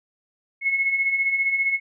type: beating tone pair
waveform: sine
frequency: 2170 / 2185 Hz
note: C#7 / C#7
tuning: -37 / -26 cents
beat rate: 15 Hz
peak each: -28 / -20 dBFS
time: 0.61-1.8 s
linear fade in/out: 50 ms
effects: none